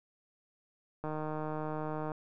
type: click train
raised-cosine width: 1 ms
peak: -24 dBFS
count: 167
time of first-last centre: 1.04-2.118 s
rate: 154 Hz
effects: none